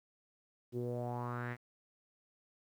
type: tone with low-pass filter sweep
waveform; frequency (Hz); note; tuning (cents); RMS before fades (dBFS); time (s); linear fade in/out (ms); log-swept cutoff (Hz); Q
sawtooth; 121.3; B2; -31; -39; 0.72-1.57; 50; 340 to 2100; 4.6
effects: 11-bit